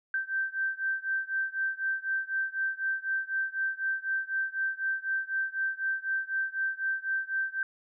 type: beating tone pair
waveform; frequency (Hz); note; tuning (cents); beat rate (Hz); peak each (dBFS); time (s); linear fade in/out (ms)
sine; 1559 / 1563; G6 / G6; -10 / -6; 4; -31 / -32; 0.14-7.63; 2
effects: none